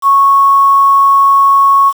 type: tone with quantisation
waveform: sine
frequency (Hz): 1104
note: C#6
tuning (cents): -7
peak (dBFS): -4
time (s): 0.02-1.93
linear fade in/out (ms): 50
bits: 5
effects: none